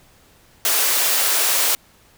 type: high-pass noise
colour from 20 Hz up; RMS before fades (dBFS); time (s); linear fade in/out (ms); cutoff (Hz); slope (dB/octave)
white; -18; 0.65-1.75; 0; 370; 24
effects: pink hiss -53 dBFS RMS until 2.17 s